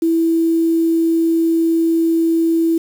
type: tone with quantisation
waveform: sine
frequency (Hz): 329.6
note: E4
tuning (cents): 0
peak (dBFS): -12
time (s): 0.02-2.78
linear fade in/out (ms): 5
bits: 6
effects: none